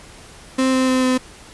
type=tone with pitch steps; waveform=35% pulse; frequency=261.6 / 259.6 / 257.7 / 255.8 Hz; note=C4 / C4 / C4 / C4; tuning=0 / -13 / -26 / -39 cents; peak=-13 dBFS; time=0.58-1.18 s; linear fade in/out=10 ms; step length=150 ms; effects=pink hiss -42 dBFS RMS until 1.53 s + resampled to 24000 Hz